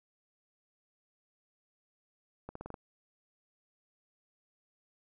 accelerating click train, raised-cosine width 1 ms, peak -28 dBFS, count 6, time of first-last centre 2.49-2.742 s, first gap 64 ms, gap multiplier 0.88, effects none

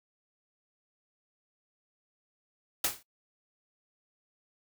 white noise with exponential decay, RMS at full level -24 dBFS, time 2.84-3.03 s, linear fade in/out 5 ms, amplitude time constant 40 ms, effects noise-tail reverb RT60 0.1 s tail -21 dB re dry

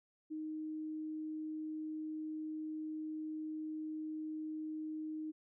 sine tone, 311 Hz, D#4, 1 cent flat, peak -39 dBFS, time 0.3-5.32 s, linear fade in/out 20 ms, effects none

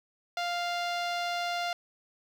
sawtooth tone with low-pass filter, 698.5 Hz, F5, in tune, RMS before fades -32 dBFS, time 0.37-1.73 s, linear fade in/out 2 ms, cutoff 4500 Hz, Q 1.5, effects 9-bit

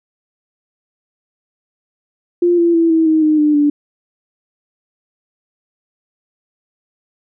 sine tone with pitch steps, 349.2 / 340.4 / 331.9 / 323.6 / 315.4 / 307.5 / 299.8 / 292.3 Hz, F4 / F4 / E4 / E4 / D#4 / D#4 / D4 / D4, 0 / -44 / +12 / -32 / +24 / -20 / +36 / -8 cents, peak -9 dBFS, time 2.42-3.7 s, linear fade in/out 5 ms, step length 160 ms, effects none

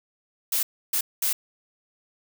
blue noise bursts at uneven times, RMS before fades -24 dBFS, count 3, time 0.52-0.63 / 0.93-1.01 / 1.22-1.33 s, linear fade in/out 5 ms, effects none

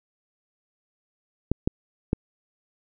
clicks, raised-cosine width 3 ms, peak -8 dBFS, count 3, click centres 1.516 / 1.675 / 2.131 s, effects none

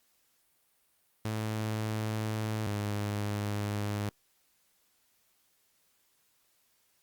sawtooth tone pair in turn, 108.6 / 103.41 Hz, A2 / G#2, -22 / -7 cents, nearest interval minor second, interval 85 cents, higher first, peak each -27 dBFS, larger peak neither, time 1.25-2.67 / 2.67-4.09 s, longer neither, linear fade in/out 0 ms, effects white hiss -71 dBFS RMS until 7.02 s + Opus 48 kbps

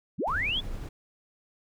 sine linear sweep, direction up, 95.1 to 3520 Hz, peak -26 dBFS, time 0.18-0.61 s, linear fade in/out 20 ms
brown noise with tremolo, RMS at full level -35 dBFS, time 0.27-0.89 s, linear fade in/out 5 ms, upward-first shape triangle, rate 11 Hz, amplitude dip 25%
effects none

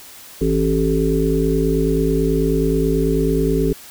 harmonic tone with a mistuned harmonic, 54.1 Hz, A1, 29 cents flat, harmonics 1 / 3 / 5 / 7 / 8, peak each -21 / -21 / -21 / -21 / -21 dBFS, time 0.41-3.73 s, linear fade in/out 5 ms, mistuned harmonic 7, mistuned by +22 cents, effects white hiss -40 dBFS RMS until 3.9 s

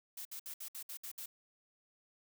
blue noise bursts, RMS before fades -45 dBFS, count 8, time 0.17-1.26 s, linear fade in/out 5 ms, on 82 ms, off 62 ms, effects none

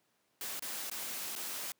white noise with dropouts, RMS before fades -40 dBFS, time 0.41-1.72 s, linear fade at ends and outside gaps 1 ms, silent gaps 0.595-0.623 / 0.899-0.914 / 1.353-1.361 s, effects pink hiss -75 dBFS RMS until 1.79 s + high-pass 200 Hz 12 dB/octave

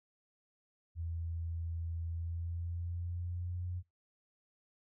sine tone with pitch glide, 83.3 to 89.28 Hz, E2 to F2, +19 to +39 cents, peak -36 dBFS, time 0.95-3.83 s, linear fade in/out 50 ms, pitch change +120 cents, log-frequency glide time 2.08-3.71 s, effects noise-tail reverb RT60 0.2 s tail -20 dB re dry

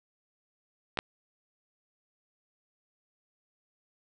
clicks, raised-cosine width 0.3 ms, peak -19 / -10 dBFS, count 2, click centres 0.973 / 0.989 s, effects none

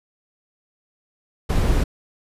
brown noise, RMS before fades -18 dBFS, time 1.49-1.84 s, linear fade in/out 10 ms, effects resampled to 32000 Hz

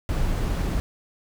brown noise, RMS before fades -24 dBFS, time 0.09-0.8 s, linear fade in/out 0 ms, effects none

